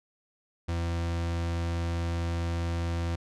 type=tone; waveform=40% pulse; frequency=84.7 Hz; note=E2; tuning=48 cents sharp; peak=-27 dBFS; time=0.68-3.16 s; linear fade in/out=10 ms; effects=low-pass 7000 Hz 12 dB/octave